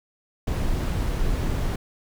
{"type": "noise", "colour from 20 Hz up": "brown", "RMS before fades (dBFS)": -24, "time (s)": [0.47, 1.76], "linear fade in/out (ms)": 5, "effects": []}